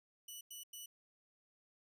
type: tone bursts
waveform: 10% pulse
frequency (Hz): 2959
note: F#7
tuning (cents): -1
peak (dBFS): -39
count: 3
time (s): 0.28-0.86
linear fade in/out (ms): 5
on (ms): 130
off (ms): 95
effects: resampled to 32000 Hz